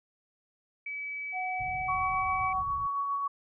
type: tone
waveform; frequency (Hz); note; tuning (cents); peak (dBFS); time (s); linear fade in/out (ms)
sine; 2289; D7; -45; -34; 0.86-2.53; 5
type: tone with pitch glide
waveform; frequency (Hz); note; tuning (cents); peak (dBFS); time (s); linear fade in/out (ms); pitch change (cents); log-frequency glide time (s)
sine; 740 to 754.7; F#5 to F#5; 0 to +34; -32; 1.32-2.63; 50; +34; 1.69-2.12
type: low-pass noise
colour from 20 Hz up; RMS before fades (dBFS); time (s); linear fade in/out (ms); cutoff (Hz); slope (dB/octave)
white; -45; 1.59-2.87; 10; 130; 24
type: tone with tremolo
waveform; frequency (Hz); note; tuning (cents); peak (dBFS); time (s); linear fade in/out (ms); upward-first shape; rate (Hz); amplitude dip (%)
sine; 1122; C#6; +21; -27; 1.88-3.28; 10; sine; 7.4; 30
effects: none